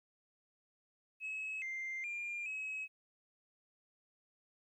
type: tone with pitch steps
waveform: sine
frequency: 2574 / 2094 / 2399 / 2559 Hz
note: E7 / C7 / D7 / D#7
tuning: -42 / +1 / +36 / +48 cents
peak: -37 dBFS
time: 1.2-2.88 s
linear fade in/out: 50 ms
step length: 420 ms
effects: tanh soft clip ceiling -36 dBFS + 13-bit